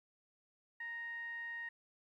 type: tone with low-pass filter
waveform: 15% pulse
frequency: 932.3 Hz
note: A#5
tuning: in tune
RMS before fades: -44 dBFS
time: 0.8-1.69 s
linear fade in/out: 5 ms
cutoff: 1900 Hz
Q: 9.1
effects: 13-bit